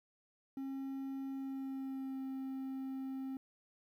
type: tone with pitch glide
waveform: triangle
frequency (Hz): 270 to 265.8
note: C#4 to C4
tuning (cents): -45 to +27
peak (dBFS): -37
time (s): 0.57-3.37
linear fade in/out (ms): 2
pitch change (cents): -28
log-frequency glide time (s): 1.31-2.2
effects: 12-bit